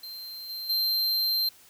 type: tone with level steps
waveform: square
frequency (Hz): 4145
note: C8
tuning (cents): -17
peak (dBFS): -38 / -34 / -24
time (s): 0.03-1.49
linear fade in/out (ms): 5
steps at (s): 0.49 / 0.69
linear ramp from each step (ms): 10
effects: white hiss -55 dBFS RMS until 1.69 s